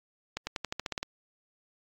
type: accelerating click train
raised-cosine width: 0.2 ms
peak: -15 dBFS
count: 10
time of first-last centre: 0.37-1.03 s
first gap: 100 ms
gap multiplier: 0.92
effects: AAC 64 kbps